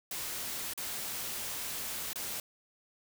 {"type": "noise with dropouts", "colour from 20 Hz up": "white", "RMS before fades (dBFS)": -38, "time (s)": [0.11, 2.4], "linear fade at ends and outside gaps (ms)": 2, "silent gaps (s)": [[0.736, 0.776], [2.132, 2.157]], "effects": []}